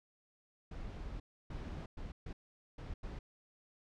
brown noise bursts at uneven times, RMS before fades -44 dBFS, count 6, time 0.71-1.2 / 1.5-1.86 / 1.97-2.12 / 2.26-2.33 / 2.78-2.94 / 3.03-3.19 s, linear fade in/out 5 ms, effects low-pass 5000 Hz 12 dB/octave

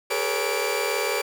sawtooth tone cluster, 402.1 / 440.2 / 486.4 / 560 / 2342 Hz, G4 / A4 / B4 / C#5 / D7, +44 / +1 / -26 / +18 / -5 cents, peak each -26 dBFS, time 0.1-1.22 s, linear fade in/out 10 ms, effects 9-bit

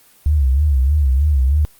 sine tone with vibrato, 70 Hz, C#2, 18 cents sharp, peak -11 dBFS, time 0.26-1.65 s, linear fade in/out 0 ms, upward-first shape sine, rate 3.2 Hz, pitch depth 150 cents each way, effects white hiss -50 dBFS RMS until 1.79 s + Opus 24 kbps

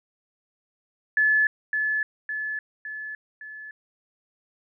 sine tone with echo, 1724 Hz, A6, 36 cents flat, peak -17 dBFS, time 1.17-1.47 s, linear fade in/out 2 ms, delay 560 ms, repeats 4, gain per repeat -5 dB, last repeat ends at 3.71 s, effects none

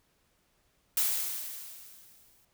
blue noise with exponential decay, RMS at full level -26 dBFS, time 0.97-2.45 s, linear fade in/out 2 ms, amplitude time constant 320 ms, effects pink hiss -71 dBFS RMS until 2.53 s

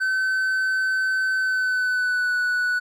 triangle tone with pitch glide, 1529 to 1478.6 Hz, G6 to F#6, -44 to -2 cents, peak -18 dBFS, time 0-2.8 s, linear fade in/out 20 ms, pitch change -58 cents, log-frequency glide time 1.37-2.35 s, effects none

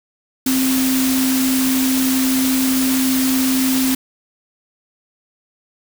sine tone in noise, 261.6 Hz, C4, in tune, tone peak -15 dBFS, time 0.46-3.95 s, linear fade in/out 5 ms, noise white, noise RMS -22 dBFS, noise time 0.46-3.95 s, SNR +4 dB, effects none

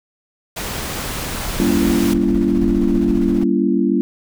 pink noise, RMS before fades -25 dBFS, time 0.56-2.14 s, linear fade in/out 10 ms
brown noise with tremolo, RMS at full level -25 dBFS, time 1.48-3.44 s, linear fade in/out 5 ms, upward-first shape square, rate 15 Hz, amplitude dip 35%
sine chord, G diminished seventh, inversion none, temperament just, 196 / 235.2 / 282.2 / 338.7 Hz, G3 / Bb3 / Db4 / Fb4, 0 / +16 / +31 / +47 cents, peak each -19 dBFS, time 1.6-4.01 s, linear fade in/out 0 ms
effects none

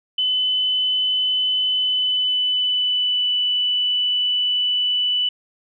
sine tone with pitch glide, 3017 to 2977 Hz, F#7 to F#7, +33 to +10 cents, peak -17 dBFS, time 0.18-5.29 s, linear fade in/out 5 ms, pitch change -23 cents, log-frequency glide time 1.71-3.35 s, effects none

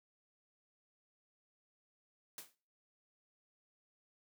white noise with exponential decay, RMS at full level -44 dBFS, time 2.38-2.55 s, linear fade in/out 1 ms, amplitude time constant 36 ms, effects noise-tail reverb RT60 0.4 s tail -21 dB re dry + high-pass 150 Hz 12 dB/octave

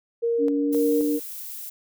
sine tone with tremolo, 466.2 Hz, A#4, in tune, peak -20 dBFS, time 0.22-1.2 s, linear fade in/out 20 ms, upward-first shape square, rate 1.9 Hz, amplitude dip 55%
sine tone with pitch glide, 285.4 to 294.8 Hz, D4 to D4, -49 to +7 cents, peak -21 dBFS, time 0.38-1.2 s, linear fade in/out 50 ms, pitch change +56 cents, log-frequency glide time 0.55-1.02 s
violet noise, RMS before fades -36 dBFS, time 0.72-1.7 s, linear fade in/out 10 ms
effects none

